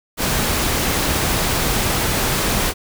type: noise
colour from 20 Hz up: pink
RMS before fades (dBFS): -19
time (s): 0.17-2.74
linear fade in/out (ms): 50
effects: none